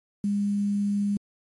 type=tone with quantisation; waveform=sine; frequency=203 Hz; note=G#3; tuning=39 cents flat; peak=-22 dBFS; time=0.24-1.17 s; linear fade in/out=2 ms; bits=8; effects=MP3 48 kbps

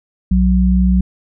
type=tone pair together; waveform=sine; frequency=61.64 / 185.4 Hz; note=B1 / F#3; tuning=-3 / +4 cents; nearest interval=octave + perfect fifth; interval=1907 cents; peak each=-12 dBFS; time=0.31-1.01 s; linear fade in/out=5 ms; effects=none

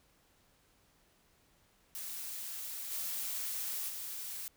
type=noise with level steps; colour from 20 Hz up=blue; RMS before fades=-42 / -38 / -42 dBFS; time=1.95-4.48 s; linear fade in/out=0 ms; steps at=2.9 / 3.88 s; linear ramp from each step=20 ms; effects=pink hiss -69 dBFS RMS until 4.56 s

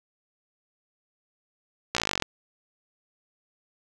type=slowing click train; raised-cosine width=0.2 ms; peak=-7 dBFS; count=15; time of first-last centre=1.95-2.223 s; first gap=16 ms; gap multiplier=1.03; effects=none

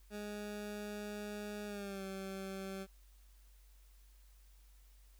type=tone with pitch glide; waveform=20% pulse; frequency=207.7 to 192.67 Hz; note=G#3 to G3; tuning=0 to -30 cents; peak=-37 dBFS; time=0.1-2.87 s; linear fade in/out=50 ms; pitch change=-130 cents; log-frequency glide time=1.66-2.03 s; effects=added 48 Hz sine -59 dBFS peak until 5.19 s + white hiss -71 dBFS RMS until 5.19 s

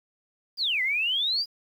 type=exponential two-way sweep; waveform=sine; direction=down then up; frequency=4978 to 1975.5 to 4978 Hz; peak=-23 dBFS; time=0.57-1.46 s; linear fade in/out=50 ms; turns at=0.82 s; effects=9-bit

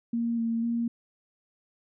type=tone with pitch steps; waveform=sine; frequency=233.2 / 229.3 / 233.9 Hz; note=A#3 / A#3 / A#3; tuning=+1 / -28 / +6 cents; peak=-25 dBFS; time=0.13-0.88 s; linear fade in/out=5 ms; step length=250 ms; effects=none

